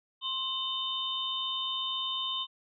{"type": "tone cluster", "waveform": "sine", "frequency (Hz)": [1058, 3042, 3644], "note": ["C6", "F#7", "A#7"], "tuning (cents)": [19, 47, -40], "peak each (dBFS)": [-38, -34, -34], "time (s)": [0.21, 2.47], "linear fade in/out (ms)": 50, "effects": []}